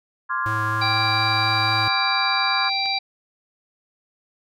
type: chord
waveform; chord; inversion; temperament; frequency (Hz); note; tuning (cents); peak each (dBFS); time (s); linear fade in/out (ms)
sine; D half-diminished seventh; third; equal; 1046.5 / 1174.7 / 1396.9 / 1661.2; C6 / D6 / F6 / Ab6; 0 / 0 / 0 / 0; -25 / -29 / -28 / -28; 0.29-2.7; 20
type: tone with vibrato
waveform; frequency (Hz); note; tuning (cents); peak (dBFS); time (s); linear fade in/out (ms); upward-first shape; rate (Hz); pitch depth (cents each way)
square; 108.7; A2; -21; -27; 0.46-1.88; 0; sine; 4.1; 10
type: harmonic tone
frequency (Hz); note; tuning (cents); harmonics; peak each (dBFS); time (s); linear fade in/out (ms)
784; G5; 0; 1 / 3 / 5 / 6; -26 / -26 / -26 / -26; 0.81-2.99; 10
type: clicks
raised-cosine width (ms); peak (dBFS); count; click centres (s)
0.2; -27 / -19; 2; 2.646 / 2.858
effects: none